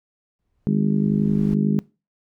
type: noise with exponential growth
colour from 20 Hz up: brown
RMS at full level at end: -34 dBFS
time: 0.39-1.54 s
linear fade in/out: 0 ms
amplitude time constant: 250 ms
type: harmonic tone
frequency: 51.1 Hz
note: G#1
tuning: 27 cents flat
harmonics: 3 / 4 / 5 / 6 / 7 / 8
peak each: -22 / -19 / -29 / -32 / -35 / -33 dBFS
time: 0.67-1.79 s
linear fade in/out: 0 ms
effects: noise-tail reverb RT60 0.3 s tail -22 dB re dry